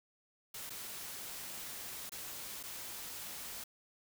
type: noise with dropouts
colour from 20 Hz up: white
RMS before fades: -45 dBFS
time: 0.54-3.64 s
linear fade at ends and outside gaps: 5 ms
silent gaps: 0.696-0.703 / 2.095-2.119 / 2.63-2.635 s
effects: none